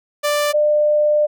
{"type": "tone pair in turn", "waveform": ["sawtooth", "sine"], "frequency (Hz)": [589, 598.6], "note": ["D5", "D5"], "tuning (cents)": [5, 33], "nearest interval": "unison", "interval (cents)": 28, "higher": "second", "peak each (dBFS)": -12, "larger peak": "neither", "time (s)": [[0.23, 0.53], [0.53, 1.27]], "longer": "second", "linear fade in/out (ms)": 20, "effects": []}